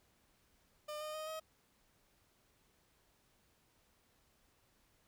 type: tone with pitch steps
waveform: 30% pulse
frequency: 602 / 612.2 / 622.5 / 633 Hz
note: D5 / D#5 / D#5 / D#5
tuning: +43 / -28 / +1 / +30 cents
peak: -39 dBFS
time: 0.88-1.4 s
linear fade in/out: 10 ms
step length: 130 ms
effects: pink hiss -73 dBFS RMS until 5.07 s